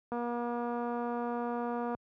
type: click train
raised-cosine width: 1 ms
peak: -23 dBFS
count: 438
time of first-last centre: 0.12-1.948 s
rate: 239 Hz
effects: high-pass 80 Hz 12 dB/octave